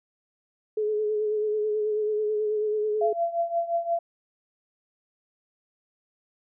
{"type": "tone with vibrato", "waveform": "sine", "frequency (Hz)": 425.5, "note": "G#4", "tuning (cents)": 42, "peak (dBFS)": -23, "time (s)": [0.77, 3.13], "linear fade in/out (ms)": 5, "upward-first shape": "sine", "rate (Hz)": 9.2, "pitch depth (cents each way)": 29}
{"type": "tone with tremolo", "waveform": "sine", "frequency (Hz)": 680, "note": "F5", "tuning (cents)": -46, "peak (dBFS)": -20, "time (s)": [3.01, 3.99], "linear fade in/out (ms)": 5, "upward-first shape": "triangle", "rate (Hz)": 5.7, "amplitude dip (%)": 85}
{"effects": []}